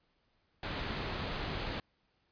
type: low-pass noise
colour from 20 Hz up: pink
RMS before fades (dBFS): -38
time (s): 0.63-1.8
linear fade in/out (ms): 2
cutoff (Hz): 4600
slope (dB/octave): 48
effects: pink hiss -75 dBFS RMS until 2.31 s + resampled to 11025 Hz